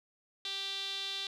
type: tone with band-pass filter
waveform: sawtooth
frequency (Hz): 392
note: G4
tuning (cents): 0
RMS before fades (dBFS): -38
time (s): 0.45-1.27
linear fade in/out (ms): 2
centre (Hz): 3700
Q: 6.5
effects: none